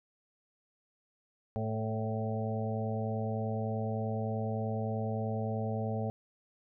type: harmonic tone with a mistuned harmonic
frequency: 110 Hz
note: A2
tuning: in tune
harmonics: 1 / 2 / 4 / 5 / 6 / 7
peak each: -34 / -37 / -40 / -41 / -42 / -42 dBFS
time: 1.56-6.1 s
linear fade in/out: 0 ms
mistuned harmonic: 5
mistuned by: +21 cents
effects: none